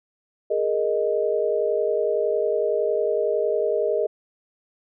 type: chord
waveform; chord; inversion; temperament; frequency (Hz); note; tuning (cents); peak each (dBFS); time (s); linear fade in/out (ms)
sine; Ab suspended second; none; equal; 415.3 / 466.2 / 622.3; Ab4 / Bb4 / Eb5; 0 / 0 / 0; -24; 0.5-4.07; 10
effects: none